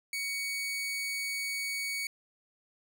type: tone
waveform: sawtooth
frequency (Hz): 2240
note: C#7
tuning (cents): +18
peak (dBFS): -29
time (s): 0.13-2.07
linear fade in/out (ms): 2
effects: none